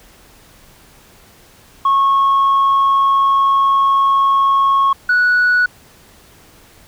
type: tone pair in turn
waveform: sine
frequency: 1096 / 1471.7 Hz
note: C#6 / F#6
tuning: -20 / -10 cents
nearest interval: perfect fourth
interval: 510 cents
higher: second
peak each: -8 dBFS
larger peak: neither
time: 1.85-4.93 / 5.09-5.66 s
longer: first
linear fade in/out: 5 ms
effects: tanh soft clip ceiling -8 dBFS + pink hiss -46 dBFS RMS until 6.87 s